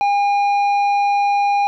triangle tone with tanh clipping, 810 Hz, G#5, 43 cents flat, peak -15 dBFS, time 0.01-1.67 s, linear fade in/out 0 ms, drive 12 dB, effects none

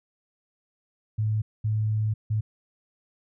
sine tone bursts at uneven times, 108 Hz, A2, 32 cents flat, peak -22 dBFS, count 3, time 1.18-1.42 / 1.64-2.14 / 2.3-2.41 s, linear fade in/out 10 ms, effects none

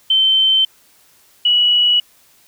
sine tone pair in turn, 3094 / 2932 Hz, G7 / F#7, -23 / -16 cents, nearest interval minor second, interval 93 cents, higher first, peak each -10 / -10 dBFS, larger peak neither, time 0.1-0.65 / 1.45-2 s, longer neither, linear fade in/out 5 ms, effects white hiss -52 dBFS RMS until 2.47 s

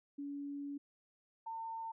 sine tone pair in turn, 284.1 / 903.8 Hz, C#4 / A5, +43 / +46 cents, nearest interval octave + minor sixth, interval 2003 cents, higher second, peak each -40 / -40 dBFS, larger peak neither, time 0.18-0.78 / 1.46-1.92 s, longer first, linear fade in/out 10 ms, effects none

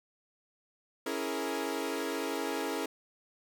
sawtooth chord, A# half-diminished seventh, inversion first, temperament equal, 277.2 / 329.6 / 415.3 / 466.2 Hz, C#4 / E4 / G#4 / A#4, 0 / 0 / 0 / 0 cents, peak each -34 dBFS, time 1.06-2.86 s, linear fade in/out 5 ms, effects none

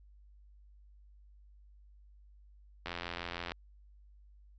click train, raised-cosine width 0.3 ms, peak -22 dBFS, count 58, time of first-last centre 2.86-3.519 s, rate 86.5 Hz, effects added 50 Hz sine -56 dBFS peak until 4.58 s + resampled to 16000 Hz

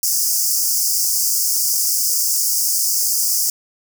pink high-pass noise, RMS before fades -18 dBFS, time 0.03-3.5 s, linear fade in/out 2 ms, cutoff 4900 Hz, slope 96 dB/octave, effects none

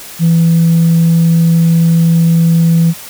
sine tone, 166.1 Hz, E3, 13 cents sharp, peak -4 dBFS, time 0.19-2.94 s, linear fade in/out 50 ms, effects tanh soft clip ceiling -3 dBFS + white hiss -30 dBFS RMS until 3.09 s

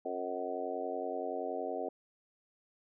harmonic tone with a mistuned harmonic, 90.6 Hz, F#2, 36 cents flat, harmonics 3 / 4 / 5 / 6 / 7 / 8, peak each -44 / -43 / -40 / -43 / -40 / -41 dBFS, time 0.05-1.89 s, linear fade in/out 5 ms, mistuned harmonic 8, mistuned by +54 cents, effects none

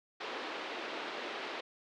pink band-pass noise, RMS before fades -41 dBFS, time 0.2-1.61 s, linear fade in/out 10 ms, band 320 to 3900 Hz, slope 24 dB/octave, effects none

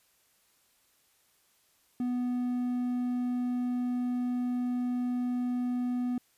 triangle tone, 246.9 Hz, B3, in tune, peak -26 dBFS, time 2-6.18 s, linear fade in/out 2 ms, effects white hiss -68 dBFS RMS until 6.37 s + resampled to 32000 Hz

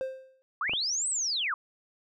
triangle tone with exponential decay, 525 Hz, C5, 6 cents sharp, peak -25 dBFS, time 0.01-0.42 s, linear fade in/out 0 ms, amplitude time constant 88 ms
sine linear two-way sweep, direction up then down, 1065 to 8372 to 1065 Hz, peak -27 dBFS, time 0.61-1.54 s, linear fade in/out 2 ms, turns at 1.09 s
clicks, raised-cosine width 1 ms, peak -24 dBFS, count 2, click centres 0.695 / 0.735 s
effects none

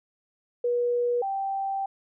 sine tone pair in turn, 483.4 / 781.6 Hz, B4 / G5, -37 / -5 cents, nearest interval minor sixth, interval 832 cents, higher second, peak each -22 / -26 dBFS, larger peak first, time 0.64-1.22 / 1.22-1.86 s, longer second, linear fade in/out 5 ms, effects none

